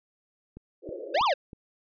click train, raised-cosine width 3 ms, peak -30 dBFS, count 4, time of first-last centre 0.57-1.532 s, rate 3.12 Hz
white band-pass noise, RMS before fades -38 dBFS, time 0.82-1.2 s, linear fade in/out 50 ms, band 320 to 590 Hz, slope 96 dB/octave
square exponential two-way sweep, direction up then down, 502 to 1244 to 502 Hz, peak -22 dBFS, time 1.14-1.34 s, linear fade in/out 10 ms, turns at 1.24 s
effects resampled to 11025 Hz

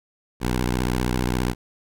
10% pulse tone with vibrato, 61.74 Hz, B1, in tune, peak -13 dBFS, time 0.4-1.55 s, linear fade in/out 50 ms, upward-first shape triangle, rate 15 Hz, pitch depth 170 cents each way, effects none

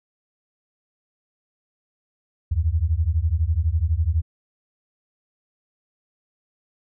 sine beating tone pair, 75.2 / 87.2 Hz, D2 / F2, +42 / -2 cents, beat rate 12 Hz, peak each -21 dBFS, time 2.51-4.22 s, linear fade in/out 10 ms, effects none

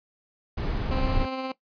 brown noise, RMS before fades -26 dBFS, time 0.57-1.26 s, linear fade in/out 10 ms
15% pulse tone with tremolo, 262.2 Hz, C4, 4 cents sharp, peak -22 dBFS, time 0.91-1.52 s, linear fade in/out 5 ms, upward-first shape sine, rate 17 Hz, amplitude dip 30%
effects noise-tail reverb RT60 0.1 s tail -18 dB re dry + resampled to 11025 Hz

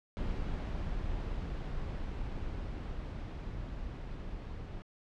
brown noise with level ramp, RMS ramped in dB -35 to -42 dBFS, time 0.17-4.82 s, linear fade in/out 0 ms, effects low-pass 4000 Hz 12 dB/octave

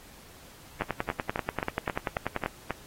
two click trains, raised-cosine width 0.5 ms, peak -13 / -14 dBFS, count 18 / 8, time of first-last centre 0.81-2.46 / 0.82-2.707 s, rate 10.3 / 3.71 Hz, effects pink hiss -52 dBFS RMS until 2.86 s + AAC 48 kbps

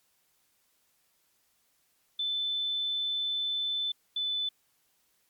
sine tone pair in turn, 3520 / 3502 Hz, A7 / A7, 0 / -9 cents, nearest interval unison, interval 9 cents, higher first, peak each -28 dBFS, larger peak neither, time 2.19-3.92 / 4.16-4.49 s, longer first, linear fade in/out 5 ms, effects white hiss -71 dBFS RMS until 5.29 s + MP3 96 kbps

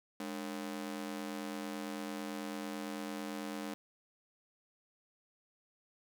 sawtooth ring-modulated tone, 253 Hz, B3, 42 cents sharp, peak -32 dBFS, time 0.2-3.74 s, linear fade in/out 0 ms, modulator 44.5 Hz, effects none

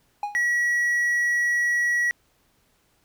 triangle tone with exponential decay, 825 Hz, G#5, 12 cents flat, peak -20 dBFS, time 0.23-0.46 s, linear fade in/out 2 ms, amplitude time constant 49 ms
triangle tone, 1925 Hz, B6, 45 cents flat, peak -18 dBFS, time 0.35-2.11 s, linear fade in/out 0 ms
effects pink hiss -65 dBFS RMS until 3.04 s

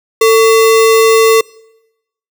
sine tone with sample-and-hold, 446.9 Hz, A4, 27 cents sharp, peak -4 dBFS, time 0.21-1.41 s, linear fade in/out 5 ms, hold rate 1575 Hz, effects noise-tail reverb RT60 0.9 s tail -24 dB re dry

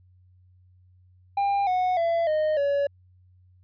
triangle tone with pitch steps, 800 / 733.6 / 672.7 / 616.9 / 565.7 Hz, G5 / F#5 / E5 / D#5 / C#5, +35 / -15 / +35 / -15 / +35 cents, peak -19 dBFS, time 1.37-2.87 s, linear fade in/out 5 ms, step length 300 ms, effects added 91 Hz sine -54 dBFS peak until 3.63 s + resampled to 11025 Hz

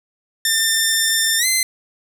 10% pulse tone with pitch glide, 1794 to 2061 Hz, A6 to C7, +33 to -27 cents, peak -6 dBFS, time 0.45-1.63 s, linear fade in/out 2 ms, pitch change +240 cents, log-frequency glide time 1.38-1.46 s, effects none

